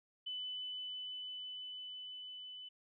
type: tone with level ramp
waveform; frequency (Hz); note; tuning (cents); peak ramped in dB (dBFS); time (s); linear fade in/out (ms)
sine; 3002; F#7; +24; -39 to -47; 0.26-2.69; 10
effects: none